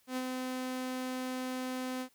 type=tone with ADSR envelope; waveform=sawtooth; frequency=256 Hz; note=C4; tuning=38 cents flat; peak=-28 dBFS; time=0.07-2.09 s; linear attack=97 ms; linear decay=48 ms; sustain=-3 dB; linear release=79 ms; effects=white hiss -69 dBFS RMS until 2.14 s